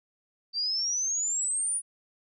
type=exponential sweep; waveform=sine; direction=up; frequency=4616 to 9790 Hz; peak=-26 dBFS; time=0.53-1.82 s; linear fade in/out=50 ms; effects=none